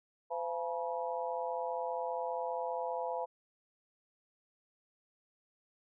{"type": "harmonic tone with a mistuned harmonic", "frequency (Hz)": 170, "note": "F3", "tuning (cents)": -46, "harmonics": [3, 4, 5, 6], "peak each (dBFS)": [-38, -39, -40, -41], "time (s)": [0.3, 3.26], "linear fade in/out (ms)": 20, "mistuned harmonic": 6, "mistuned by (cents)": -96, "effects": []}